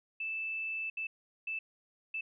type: tone bursts at uneven times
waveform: sine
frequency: 2637 Hz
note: E7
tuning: in tune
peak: -34 dBFS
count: 4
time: 0.2-0.9 / 0.97-1.07 / 1.47-1.59 / 2.14-2.21 s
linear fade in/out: 5 ms
effects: none